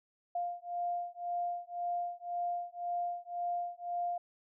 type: beating tone pair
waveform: sine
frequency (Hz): 700 / 701.9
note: F5 / F5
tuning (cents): +4 / +9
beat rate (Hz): 1.9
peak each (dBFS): -37 / -37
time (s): 0.35-4.18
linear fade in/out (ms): 5
effects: none